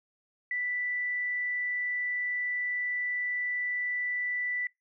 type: tone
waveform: sine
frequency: 1975.5 Hz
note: B6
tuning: in tune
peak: -29 dBFS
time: 0.51-4.67 s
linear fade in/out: 2 ms
effects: noise-tail reverb RT60 0.2 s tail -25 dB re dry